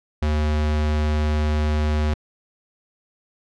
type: tone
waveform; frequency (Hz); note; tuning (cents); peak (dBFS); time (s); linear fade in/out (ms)
square; 75.8; D#2; -45; -19; 0.22-2.14; 5
effects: low-pass 5000 Hz 12 dB/octave